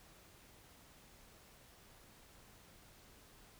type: silence
effects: pink hiss -62 dBFS RMS until 3.59 s